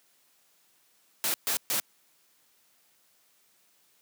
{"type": "noise bursts", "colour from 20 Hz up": "white", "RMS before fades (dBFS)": -28, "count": 3, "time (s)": [1.24, 1.8], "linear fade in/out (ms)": 0, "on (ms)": 100, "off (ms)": 130, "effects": ["white hiss -66 dBFS RMS until 4.01 s", "high-pass 150 Hz 12 dB/octave"]}